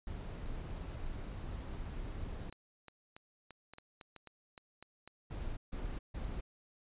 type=noise; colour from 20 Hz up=brown; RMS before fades=-42 dBFS; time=0.07-2.5 s; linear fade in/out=2 ms
type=clicks; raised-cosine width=0.3 ms; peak=-35 dBFS; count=12; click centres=2.526 / 2.883 / 3.165 / 3.507 / 3.736 / 3.784 / 4.012 / 4.163 / 4.273 / 4.578 / 4.826 / 5.076 s
type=noise bursts; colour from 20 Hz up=brown; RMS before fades=-40 dBFS; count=3; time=5.3-6.41 s; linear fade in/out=10 ms; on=270 ms; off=150 ms
effects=resampled to 8000 Hz